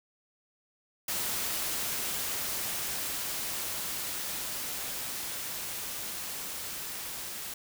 white noise with level ramp, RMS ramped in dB -32 to -39 dBFS, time 1.08-7.54 s, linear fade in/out 5 ms, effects none

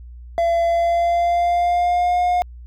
triangle tone with pitch glide, 678 to 714.6 Hz, E5 to F5, +49 to +40 cents, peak -13 dBFS, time 0.38-2.42 s, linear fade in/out 0 ms, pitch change +91 cents, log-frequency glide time 0.65-2.2 s, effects added 60 Hz sine -35 dBFS peak until 2.66 s

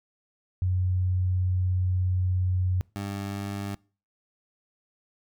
sine / 20% pulse tone pair in turn, 91.7 / 99.85 Hz, F#2 / G2, -15 / +32 cents, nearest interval minor second, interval 147 cents, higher second, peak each -22 / -26 dBFS, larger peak first, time 0.62-2.81 / 2.96-3.75 s, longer first, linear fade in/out 0 ms, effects noise-tail reverb RT60 0.4 s tail -25 dB re dry

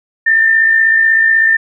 sine tone with amplitude modulation, 1797 Hz, A6, 36 cents sharp, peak -5 dBFS, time 0.26-1.57 s, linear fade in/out 10 ms, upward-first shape sine, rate 56.2 Hz, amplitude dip 45%, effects none

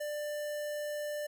square tone with notch filter, 593 Hz, D5, 17 cents sharp, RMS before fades -37 dBFS, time 0-1.27 s, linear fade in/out 10 ms, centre 3700 Hz, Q 1.8, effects none

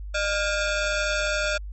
sawtooth ring-modulated tone, 1008 Hz, B5, 35 cents sharp, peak -16 dBFS, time 0.14-1.58 s, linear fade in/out 10 ms, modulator 400 Hz, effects added 50 Hz sine -32 dBFS peak until 1.72 s + MP3 32 kbps

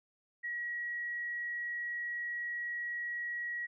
sine tone, 1912 Hz, A#6, 43 cents sharp, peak -35 dBFS, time 0.43-3.67 s, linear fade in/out 20 ms, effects none

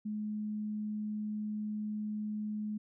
sine tone, 211.9 Hz, G#3, 35 cents sharp, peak -34 dBFS, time 0.05-2.78 s, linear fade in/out 10 ms, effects none

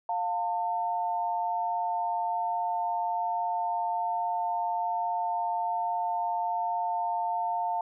sine tone pair together, 705 / 899.4 Hz, F5 / A5, +16 / +38 cents, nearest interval major third, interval 422 cents, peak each -30 / -29 dBFS, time 0.09-7.81 s, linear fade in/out 2 ms, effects none

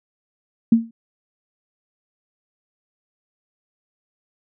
sine tone with exponential decay, 228.6 Hz, A#3, 34 cents flat, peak -6 dBFS, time 0.72-0.91 s, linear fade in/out 5 ms, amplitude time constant 40 ms, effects none

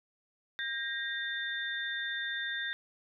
sine tone cluster, 1608 / 1873 / 3592 Hz, G6 / A#6 / A7, +44 / +8 / +35 cents, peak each -37 / -37 / -38 dBFS, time 0.59-2.73 s, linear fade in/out 0 ms, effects none

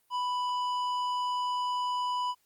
sine tone with tanh clipping, 991 Hz, B5, 6 cents sharp, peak -30 dBFS, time 0.1-2.35 s, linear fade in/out 50 ms, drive 11 dB, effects white hiss -71 dBFS RMS until 2.45 s + Opus 32 kbps

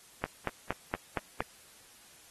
click train, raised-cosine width 0.5 ms, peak -15 dBFS, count 6, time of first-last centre 0.24-1.406 s, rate 4.29 Hz, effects white hiss -57 dBFS RMS until 2.3 s + AAC 32 kbps

